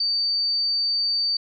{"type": "tone", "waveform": "sine", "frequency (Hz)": 4601, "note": "D8", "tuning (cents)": -36, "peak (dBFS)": -20, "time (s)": [0, 1.37], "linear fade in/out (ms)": 5, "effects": []}